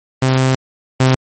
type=tone pair in turn; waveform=sawtooth; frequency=130.81 / 130.12 Hz; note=C3 / C3; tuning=0 / -9 cents; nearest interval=unison; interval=9 cents; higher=first; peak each=-7 / -5 dBFS; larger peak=second; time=0.22-0.55 / 1-1.15 s; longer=first; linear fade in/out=5 ms; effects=MP3 32 kbps